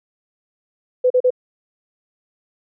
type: tone bursts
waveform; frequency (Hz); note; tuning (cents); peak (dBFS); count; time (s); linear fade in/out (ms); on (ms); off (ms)
sine; 503; B4; +32; -11; 3; 1.04-1.305; 10; 63; 38
effects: none